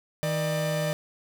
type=tone pair together; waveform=45% pulse; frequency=158.8 / 597.8 Hz; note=D#3 / D5; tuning=+36 / +31 cents; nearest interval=octave + major seventh; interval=2295 cents; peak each=-28 / -28 dBFS; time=0.23-0.93 s; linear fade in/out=0 ms; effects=none